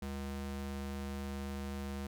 square ring-modulated tone, 138.59 Hz, C#3, in tune, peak -36 dBFS, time 0.02-2.07 s, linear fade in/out 5 ms, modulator 63.9 Hz, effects none

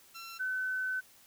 15% pulse / sine tone pair in turn, 1353 / 1516 Hz, E6 / F#6, +45 / +42 cents, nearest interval major second, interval 197 cents, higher second, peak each -37 / -31 dBFS, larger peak second, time 0.14-0.39 / 0.39-1.01 s, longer second, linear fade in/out 20 ms, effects white hiss -60 dBFS RMS until 1.26 s

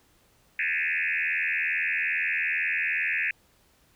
sine tone with frequency modulation, 2129 Hz, C7, 30 cents sharp, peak -24 dBFS, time 0.59-3.31 s, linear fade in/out 2 ms, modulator 82.4 Hz, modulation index 5.8, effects pink hiss -63 dBFS RMS until 3.95 s

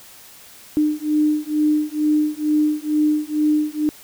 sine beating tone pair, 301.6 / 303.8 Hz, D4 / D#4, +46 / -41 cents, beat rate 2.2 Hz, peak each -19 dBFS, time 0.77-3.89 s, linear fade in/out 0 ms, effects white hiss -44 dBFS RMS until 4.03 s

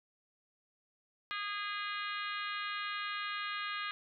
harmonic tone, 410.3 Hz, G#4, 21 cents flat, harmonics 3 / 4 / 5 / 6 / 7 / 8 / 9 / 10, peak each -40 / -42 / -44 / -46 / -47 / -48 / -49 / -50 dBFS, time 1.31-3.91 s, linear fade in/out 0 ms, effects none

